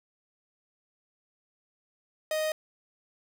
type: tone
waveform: 45% pulse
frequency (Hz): 622.3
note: D#5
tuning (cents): 0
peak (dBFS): -27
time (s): 2.31-2.52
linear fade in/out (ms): 2
effects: none